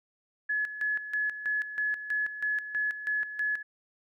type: tone with tremolo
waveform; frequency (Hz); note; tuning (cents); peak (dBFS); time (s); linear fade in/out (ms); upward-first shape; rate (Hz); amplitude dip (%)
sine; 1703; G#6; +43; -26; 0.49-3.63; 10; square; 3.1; 70
effects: none